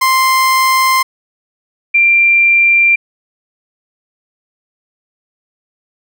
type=tone pair in turn; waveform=30% pulse / sine; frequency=1046.5 / 2371 Hz; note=C6 / D7; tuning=0 / +16 cents; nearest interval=octave + major second; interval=1416 cents; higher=second; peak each=-6 dBFS; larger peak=neither; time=0.01-1.03 / 1.94-2.96 s; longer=neither; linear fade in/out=10 ms; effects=none

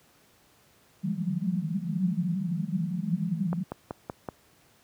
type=band-pass noise; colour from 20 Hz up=pink; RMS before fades=-29 dBFS; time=1.03-3.64 s; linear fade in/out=10 ms; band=160 to 200 Hz; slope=96 dB/octave
type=click train; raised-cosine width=1 ms; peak=-18 dBFS; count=5; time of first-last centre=3.53-4.288 s; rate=5.28 Hz
effects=pink hiss -61 dBFS RMS until 4.83 s + high-pass 80 Hz 12 dB/octave

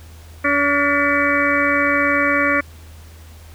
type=harmonic tone with a mistuned harmonic; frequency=285.1 Hz; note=C#4; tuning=49 cents sharp; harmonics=1 / 2 / 4 / 5 / 6 / 7 / 8; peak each=-22 / -22 / -22 / -22 / -22 / -22 / -22 dBFS; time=0.44-2.61 s; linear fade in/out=10 ms; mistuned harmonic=6; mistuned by=+63 cents; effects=added 80 Hz sine -38 dBFS peak until 3.54 s + pink hiss -47 dBFS RMS until 3.54 s

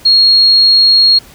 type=tone; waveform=sine; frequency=4287 Hz; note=C8; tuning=41 cents sharp; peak=-4 dBFS; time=0.05-1.19 s; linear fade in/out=10 ms; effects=pink hiss -39 dBFS RMS until 1.34 s

